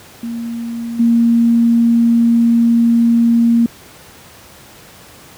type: tone with level steps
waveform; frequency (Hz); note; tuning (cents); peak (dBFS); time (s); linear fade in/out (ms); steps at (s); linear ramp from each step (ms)
sine; 233.1; A#3; 0; -20 / -8; 0.23-3.66; 2; 0.99; 10
effects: pink hiss -40 dBFS RMS until 5.37 s + high-pass 80 Hz 12 dB/octave